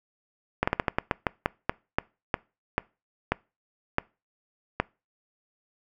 slowing click train, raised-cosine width 0.5 ms, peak -7 dBFS, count 16, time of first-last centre 0.63-4.8 s, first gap 45 ms, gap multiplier 1.23, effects noise-tail reverb RT60 0.3 s tail -24 dB re dry

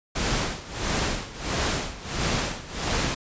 pink noise with tremolo, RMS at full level -24 dBFS, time 0.15-3.15 s, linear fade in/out 10 ms, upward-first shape sine, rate 1.5 Hz, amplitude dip 85%, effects resampled to 16000 Hz

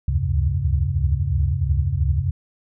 sine tone cluster, 70 / 73 / 83.4 / 95.7 / 134.1 Hz, C#2 / D2 / E2 / G2 / C3, +18 / -10 / +21 / -41 / +43 cents, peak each -24 dBFS, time 0.08-2.31 s, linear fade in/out 5 ms, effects none

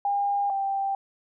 sine tone pair in turn, 806 / 785.8 Hz, G5 / G5, +48 / +4 cents, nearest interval unison, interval 44 cents, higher first, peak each -22 / -24 dBFS, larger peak first, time 0.05-0.5 / 0.5-0.95 s, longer neither, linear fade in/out 2 ms, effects none

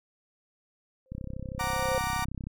sine tone with exponential growth, 523.3 Hz, C5, in tune, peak -25 dBFS, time 1.06-1.98 s, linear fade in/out 0 ms, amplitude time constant 200 ms
click train, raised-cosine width 5 ms, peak -24 dBFS, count 45, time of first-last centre 1.12-2.47 s, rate 32.6 Hz
30% pulse chord, Gb augmented, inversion none, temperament equal, 740 / 932.3 / 1174.7 Hz, Gb5 / Bb5 / D6, 0 / 0 / 0 cents, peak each -32 / -30 / -31 dBFS, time 1.59-2.25 s, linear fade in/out 10 ms
effects none

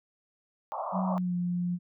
pink band-pass noise, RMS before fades -34 dBFS, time 0.72-1.18 s, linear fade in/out 0 ms, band 570 to 1200 Hz, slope 96 dB/octave
sine tone with pitch glide, 186.5 to 176.64 Hz, F#3 to F3, +14 to +20 cents, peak -27 dBFS, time 0.92-1.79 s, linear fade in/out 50 ms, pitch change -94 cents, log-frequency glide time 1.08-1.35 s
effects none

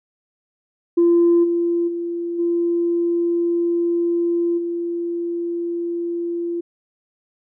sine tone with level steps, 342.6 Hz, F4, 33 cents flat, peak -10 / -16 / -22 / -16 / -21 dBFS, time 0.97-6.61 s, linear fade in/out 10 ms, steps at 1.43 / 1.87 / 2.38 / 4.57 s, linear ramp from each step 20 ms, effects tanh soft clip ceiling -8 dBFS

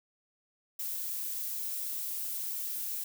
violet noise, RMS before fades -36 dBFS, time 0.79-3.04 s, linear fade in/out 5 ms, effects none

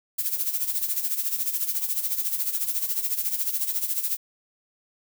violet noise with tremolo, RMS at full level -24 dBFS, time 0.18-4.17 s, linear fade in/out 10 ms, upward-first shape sine, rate 14 Hz, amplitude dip 70%, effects none

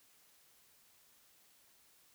silence, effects white hiss -67 dBFS RMS until 2.14 s

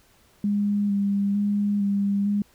sine tone with vibrato, 202.3 Hz, G#3, 45 cents flat, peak -20 dBFS, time 0.44-2.42 s, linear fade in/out 2 ms, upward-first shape square, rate 1.1 Hz, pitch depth 18 cents each way, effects pink hiss -59 dBFS RMS until 2.54 s

